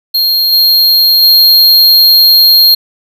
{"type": "tone with level steps", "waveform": "square", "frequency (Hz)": 4230, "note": "C8", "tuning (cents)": 18, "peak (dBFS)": [-8, -5, -3], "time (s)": [0.14, 2.75], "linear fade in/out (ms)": 10, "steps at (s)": [0.52, 1.22], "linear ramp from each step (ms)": 10, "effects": []}